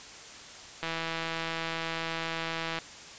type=click train; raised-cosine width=0.3 ms; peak=-17 dBFS; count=322; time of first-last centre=0.83-2.787 s; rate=164 Hz; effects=white hiss -46 dBFS RMS until 3.18 s + resampled to 16000 Hz